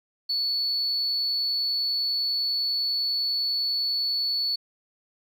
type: tone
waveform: sine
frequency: 4435 Hz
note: C#8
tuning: in tune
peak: -22 dBFS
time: 0.29-4.56 s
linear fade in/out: 10 ms
effects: tanh soft clip ceiling -20 dBFS + 10-bit